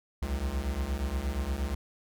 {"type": "beating tone pair", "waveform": "square", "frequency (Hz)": [62.1, 70.6], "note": ["B1", "C#2"], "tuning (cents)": [10, 32], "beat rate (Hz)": 8.5, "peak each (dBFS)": [-34, -32], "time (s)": [0.22, 1.75], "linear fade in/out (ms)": 5, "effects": []}